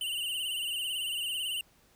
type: tone with vibrato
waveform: square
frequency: 2913 Hz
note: F#7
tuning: 28 cents flat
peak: -32 dBFS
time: 0.01-1.61 s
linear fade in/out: 2 ms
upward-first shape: sine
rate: 18 Hz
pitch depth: 90 cents each way
effects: pink hiss -64 dBFS RMS until 1.95 s